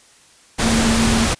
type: tone in noise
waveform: sine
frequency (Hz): 226.9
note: A#3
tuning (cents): -47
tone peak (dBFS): -16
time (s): 0.62-1.26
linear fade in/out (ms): 20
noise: pink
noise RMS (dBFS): -18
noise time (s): 0.58-1.35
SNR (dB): -1
effects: white hiss -50 dBFS RMS until 1.39 s + resampled to 22050 Hz